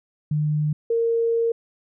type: tone pair in turn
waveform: sine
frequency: 150.9 / 461.2 Hz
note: D3 / A#4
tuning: +47 / -19 cents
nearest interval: octave + perfect fifth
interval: 1934 cents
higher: second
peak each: -19 / -18 dBFS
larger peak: second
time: 0.31-0.73 / 0.9-1.52 s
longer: second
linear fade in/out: 5 ms
effects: none